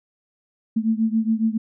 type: beating tone pair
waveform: sine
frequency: 220 / 227.2 Hz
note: A3 / A#3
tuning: 0 / -44 cents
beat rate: 7.2 Hz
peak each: -20 / -22 dBFS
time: 0.76-1.58 s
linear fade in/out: 10 ms
effects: none